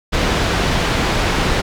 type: low-pass noise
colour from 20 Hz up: pink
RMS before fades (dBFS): -17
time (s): 0.12-1.62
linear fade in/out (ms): 20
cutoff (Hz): 4300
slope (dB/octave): 12
effects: none